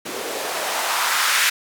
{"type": "noise with band-pass filter sweep", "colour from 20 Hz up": "blue", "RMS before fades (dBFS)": -22, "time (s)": [0.05, 1.5], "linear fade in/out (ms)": 10, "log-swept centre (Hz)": [320, 1800], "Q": 1.7, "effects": []}